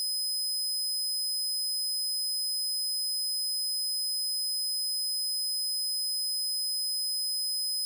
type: tone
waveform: sawtooth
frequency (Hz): 5040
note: D#8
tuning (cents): +21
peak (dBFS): -26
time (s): 0-7.85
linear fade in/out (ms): 0
effects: none